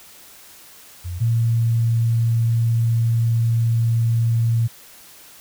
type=tone pair in turn; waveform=sine; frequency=88.3 / 115.38 Hz; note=F2 / A#2; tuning=+20 / -17 cents; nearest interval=perfect fourth; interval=463 cents; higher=second; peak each=-25 / -15 dBFS; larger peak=second; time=1.04-1.2 / 1.2-4.68 s; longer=second; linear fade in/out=20 ms; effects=white hiss -45 dBFS RMS until 5.4 s